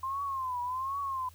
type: tone with vibrato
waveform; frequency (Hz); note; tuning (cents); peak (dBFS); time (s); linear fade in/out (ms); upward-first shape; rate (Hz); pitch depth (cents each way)
sine; 1046.5; C6; 0; -31; 0.03-1.29; 5; triangle; 1.3; 140
effects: added 83 Hz sine -53 dBFS peak until 1.34 s + white hiss -61 dBFS RMS until 1.34 s